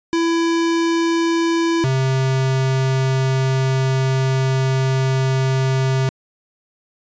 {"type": "tone pair in turn", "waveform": "square", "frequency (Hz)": [333.4, 132.31], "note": ["E4", "C3"], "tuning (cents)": [20, 20], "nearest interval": "octave + major third", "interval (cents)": 1600, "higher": "first", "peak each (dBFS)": -16, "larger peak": "neither", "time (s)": [[0.13, 1.84], [1.84, 6.09]], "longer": "second", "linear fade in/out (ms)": 0, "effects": ["resampled to 16000 Hz"]}